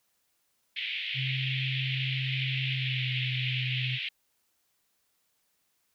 white band-pass noise, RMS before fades -34 dBFS, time 0.76-4.09 s, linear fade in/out 5 ms, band 2100 to 3400 Hz, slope 48 dB/octave
sine tone with pitch glide, 131.8 to 127.75 Hz, C3 to C3, +13 to -41 cents, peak -30 dBFS, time 1.14-3.99 s, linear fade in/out 50 ms, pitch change -54 cents, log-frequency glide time 2.73-3.03 s
effects white hiss -74 dBFS RMS until 5.94 s

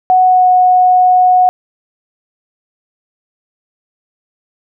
sine tone with pitch glide, 740 to 732.3 Hz, F#5 to F#5, 0 to -18 cents, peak -5 dBFS, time 0.1-1.49 s, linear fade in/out 0 ms, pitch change -18 cents, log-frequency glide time 0.23-0.49 s, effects none

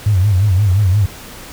sine tone with vibrato, 97.8 Hz, G2, 4 cents flat, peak -9 dBFS, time 0.06-1.06 s, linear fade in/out 5 ms, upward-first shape sine, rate 5.7 Hz, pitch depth 150 cents each way, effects pink hiss -34 dBFS RMS until 1.52 s

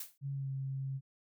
blue noise with exponential decay, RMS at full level -38 dBFS, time 0-0.18 s, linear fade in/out 5 ms, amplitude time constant 37 ms
sine tone with pitch glide, 138.59 to 134.88 Hz, C#3 to C#3, 0 to -47 cents, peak -35 dBFS, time 0.21-1.01 s, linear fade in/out 50 ms, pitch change -47 cents, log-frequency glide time 0.32-0.5 s
effects none

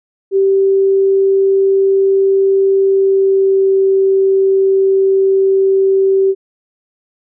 sine tone with pitch glide, 389 to 386.5 Hz, G4 to G4, -13 to -24 cents, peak -8 dBFS, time 0.31-6.35 s, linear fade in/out 50 ms, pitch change -11 cents, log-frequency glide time 2.8-3.74 s, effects none

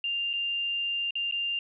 sine tone with dropouts, 2794 Hz, F7, in tune, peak -27 dBFS, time 0.04-1.59 s, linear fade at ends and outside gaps 2 ms, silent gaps 0.332-0.336 / 1.108-1.154 / 1.312-1.323 s, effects none

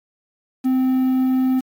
triangle tone with quantisation, 259 Hz, C4, 17 cents flat, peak -13 dBFS, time 0.64-1.61 s, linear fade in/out 20 ms, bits 7, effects AAC 48 kbps

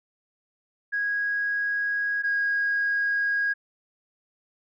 sine tone pair in turn, 1650 / 1640.5 Hz, G#6 / G#6, -12 / -22 cents, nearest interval unison, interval 10 cents, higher first, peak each -23 / -21 dBFS, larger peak second, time 0.92-2.23 / 2.23-3.54 s, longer neither, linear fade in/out 20 ms, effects tanh soft clip ceiling -17 dBFS

